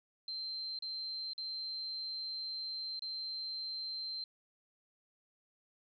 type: tone with dropouts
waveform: sine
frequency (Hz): 4125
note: C8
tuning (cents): -25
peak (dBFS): -38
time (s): 0.28-4.24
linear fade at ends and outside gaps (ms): 2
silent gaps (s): 0.789-0.823 / 1.334-1.379 / 2.994-3.021
effects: none